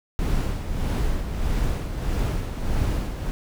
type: noise with tremolo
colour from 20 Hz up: brown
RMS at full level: -22 dBFS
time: 0.19-3.31 s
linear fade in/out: 0 ms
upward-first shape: sine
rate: 1.6 Hz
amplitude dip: 55%
effects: none